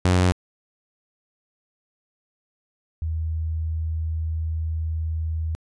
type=tone pair in turn; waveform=sawtooth / sine; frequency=90.7 / 80.14 Hz; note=F#2 / E2; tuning=-34 / -48 cents; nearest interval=major second; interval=214 cents; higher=first; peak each=-12 / -23 dBFS; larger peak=first; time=0.05-0.32 / 3.02-5.55 s; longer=second; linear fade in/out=0 ms; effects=resampled to 22050 Hz